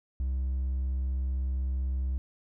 sine tone with hard clipping, 65.41 Hz, C2, in tune, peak -28 dBFS, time 0.2-2.18 s, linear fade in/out 0 ms, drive 2 dB, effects none

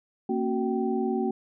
sine tone cluster, 230.1 / 270.4 / 372.7 / 775 Hz, A#3 / C#4 / F#4 / G5, -22 / -43 / +13 / -20 cents, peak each -28 / -31 / -28 / -34 dBFS, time 0.29-1.31 s, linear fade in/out 5 ms, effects none

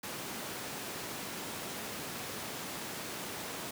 pink high-pass noise, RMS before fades -41 dBFS, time 0.03-3.71 s, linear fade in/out 5 ms, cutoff 170 Hz, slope 12 dB/octave, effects none

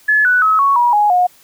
sine tone with pitch steps, 1714 / 1483.5 / 1284 / 1111.4 / 961.9 / 832.6 / 720.6 Hz, A6 / F#6 / E6 / C#6 / B5 / G#5 / F#5, -46 / +4 / -46 / +4 / -46 / +4 / -46 cents, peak -9 dBFS, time 0.08-1.27 s, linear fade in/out 10 ms, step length 170 ms, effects white hiss -48 dBFS RMS until 1.43 s

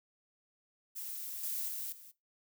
violet noise with level steps, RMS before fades -42 / -37 / -40 / -54 dBFS, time 0.95-2.12 s, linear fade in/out 20 ms, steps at 1.43 / 1.68 / 1.92 s, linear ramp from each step 5 ms, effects noise-tail reverb RT60 0.2 s tail -18 dB re dry

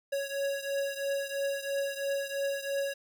square beating tone pair, 554.4 / 557.4 Hz, C#5 / C#5, 0 / +9 cents, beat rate 3 Hz, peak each -33 / -36 dBFS, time 0.12-2.94 s, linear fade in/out 10 ms, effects none

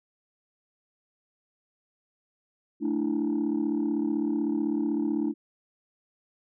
sine chord, A suspended fourth, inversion none, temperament equal, 220 / 293.7 / 329.6 Hz, A3 / D4 / E4, 0 / 0 / 0 cents, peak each -29 / -26 / -28 dBFS, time 2.8-5.34 s, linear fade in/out 50 ms, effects tanh soft clip ceiling -20 dBFS

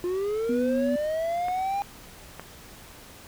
triangle linear sweep, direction up, 349.2 to 809 Hz, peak -23 dBFS, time 0.04-1.82 s, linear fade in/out 0 ms
sine tone, 246.9 Hz, B3, in tune, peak -24 dBFS, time 0.49-0.96 s, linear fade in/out 5 ms
clicks, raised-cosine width 0.5 ms, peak -22 dBFS, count 2, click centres 1.484 / 2.396 s
effects pink hiss -47 dBFS RMS until 3.27 s

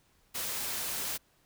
white noise, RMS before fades -35 dBFS, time 0.34-1.18 s, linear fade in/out 20 ms, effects pink hiss -68 dBFS RMS until 1.45 s

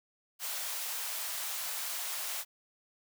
white high-pass noise, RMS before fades -37 dBFS, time 0.39-2.45 s, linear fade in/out 50 ms, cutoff 600 Hz, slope 24 dB/octave, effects none

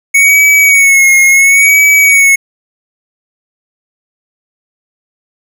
square tone with vibrato, 2217 Hz, C#7, in tune, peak -4 dBFS, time 0.14-2.36 s, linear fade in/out 10 ms, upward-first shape sine, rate 0.72 Hz, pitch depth 52 cents each way, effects none

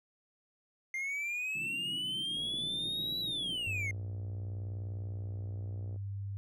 triangle linear two-way sweep, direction up then down, 2093 to 3951 to 2093 Hz, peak -32 dBFS, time 0.94-3.91 s, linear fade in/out 2 ms, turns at 3.2 s
pink band-pass noise, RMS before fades -49 dBFS, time 1.55-3.56 s, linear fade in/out 2 ms, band 120 to 360 Hz, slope 96 dB/octave
click train, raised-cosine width 2 ms, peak -39 dBFS, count 215, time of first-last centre 2.37-5.961 s, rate 59.6 Hz
sine tone with pitch glide, 98.5 to 99.3 Hz, G2 to G2, +9 to +23 cents, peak -36 dBFS, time 3.67-6.37 s, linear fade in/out 0 ms, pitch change +14 cents, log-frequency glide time 5.41-6.24 s
effects none

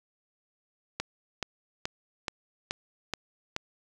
click train, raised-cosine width 0.2 ms, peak -13 dBFS, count 7, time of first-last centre 1-3.564 s, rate 2.34 Hz, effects none

